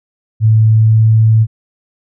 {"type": "tone with pitch glide", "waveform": "sine", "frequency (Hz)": [110, 110.77], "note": ["A2", "A2"], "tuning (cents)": [0, 12], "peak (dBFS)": -5, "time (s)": [0.4, 1.47], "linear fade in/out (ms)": 50, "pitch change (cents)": 12, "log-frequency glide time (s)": [0.7, 1.07], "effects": []}